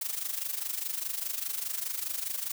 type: noise with amplitude modulation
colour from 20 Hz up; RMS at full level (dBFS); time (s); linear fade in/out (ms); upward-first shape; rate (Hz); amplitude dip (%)
blue; -31; 0.01-2.52; 5; sine; 24.9; 75
effects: none